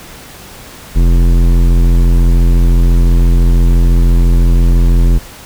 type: tone with hard clipping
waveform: sine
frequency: 42.96 Hz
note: F1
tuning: 28 cents flat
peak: -7 dBFS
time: 0.95-5.19 s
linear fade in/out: 20 ms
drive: 14 dB
effects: pink hiss -33 dBFS RMS until 5.45 s